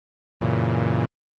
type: chord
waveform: sawtooth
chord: F# dominant seventh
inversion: none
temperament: equal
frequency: 92.5 / 116.54 / 138.59 / 164.81 Hz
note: F#2 / A#2 / C#3 / E3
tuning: 0 / 0 / 0 / 0 cents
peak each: -24 / -18 / -22 / -22 dBFS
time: 0.41-1.06 s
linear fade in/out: 10 ms
effects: low-pass 2000 Hz 12 dB/octave + Opus 24 kbps